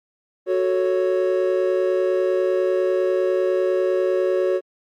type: chord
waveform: triangle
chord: F# minor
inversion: none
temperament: equal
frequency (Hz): 370 / 440 / 554.4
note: F#4 / A4 / C#5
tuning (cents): 0 / 0 / 0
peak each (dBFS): -18 / -24 / -20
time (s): 0.46-4.61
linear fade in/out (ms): 50
effects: Opus 32 kbps